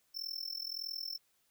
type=tone with amplitude modulation; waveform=square; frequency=5350 Hz; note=E8; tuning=25 cents sharp; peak=-35 dBFS; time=0.14-1.18 s; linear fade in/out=20 ms; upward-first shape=sine; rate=41.6 Hz; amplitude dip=90%; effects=white hiss -74 dBFS RMS until 1.5 s

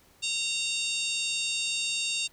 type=harmonic tone; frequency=921 Hz; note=A#5; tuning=21 cents flat; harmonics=3 / 4 / 5 / 6 / 7 / 8 / 9 / 10; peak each=-32 / -32 / -36 / -41 / -42 / -37 / -40 / -45 dBFS; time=0.22-2.28 s; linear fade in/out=20 ms; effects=pink hiss -60 dBFS RMS until 2.32 s

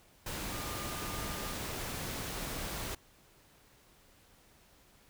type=tone in noise; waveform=sine; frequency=1209 Hz; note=D6; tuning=50 cents sharp; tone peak=-46 dBFS; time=0.52-1.54 s; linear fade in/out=5 ms; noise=pink; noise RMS=-39 dBFS; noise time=0.26-2.95 s; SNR=-10 dB; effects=pink hiss -63 dBFS RMS until 5.09 s

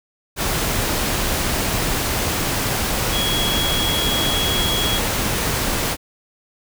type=tone in noise; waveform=sine; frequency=3322 Hz; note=G#7; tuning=in tune; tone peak=-21 dBFS; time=3.11-5.01 s; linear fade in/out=50 ms; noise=pink; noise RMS=-21 dBFS; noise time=0.36-5.97 s; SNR=-3 dB; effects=none

